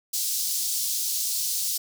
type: high-pass noise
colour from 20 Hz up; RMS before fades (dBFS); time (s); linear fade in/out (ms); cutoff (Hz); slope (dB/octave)
pink; -27; 0.13-1.78; 10; 4600; 24
effects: none